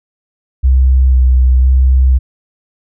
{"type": "tone with vibrato", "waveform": "sine", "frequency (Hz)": 64.2, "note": "C2", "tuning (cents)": -32, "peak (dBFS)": -5, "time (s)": [0.63, 2.19], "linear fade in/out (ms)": 20, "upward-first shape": "square", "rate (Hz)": 1, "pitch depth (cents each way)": 19, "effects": []}